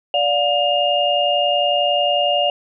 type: tone cluster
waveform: sine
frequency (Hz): 582 / 713 / 2828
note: D5 / F5 / F7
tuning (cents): -16 / +36 / +21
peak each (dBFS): -19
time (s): 0.14-2.5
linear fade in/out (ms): 2
effects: none